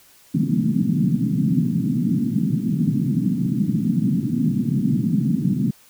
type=band-pass noise; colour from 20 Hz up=white; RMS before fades=-20 dBFS; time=0.34-5.71 s; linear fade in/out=10 ms; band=130 to 260 Hz; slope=48 dB/octave; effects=white hiss -52 dBFS RMS until 5.89 s